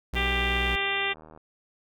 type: tone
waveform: 45% pulse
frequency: 62.1 Hz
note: B1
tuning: 10 cents sharp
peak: -28 dBFS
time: 0.13-0.76 s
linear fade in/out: 5 ms
type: harmonic tone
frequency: 395.4 Hz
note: G4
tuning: 15 cents sharp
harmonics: 1 / 2 / 3 / 4 / 5 / 6 / 7 / 8 / 9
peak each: -35 / -35 / -36 / -36 / -30 / -33 / -32 / -36 / -35 dBFS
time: 0.15-1.14 s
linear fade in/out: 20 ms
type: click train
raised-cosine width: 1 ms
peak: -34 dBFS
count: 57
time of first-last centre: 0.66-1.375 s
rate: 78.3 Hz
effects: none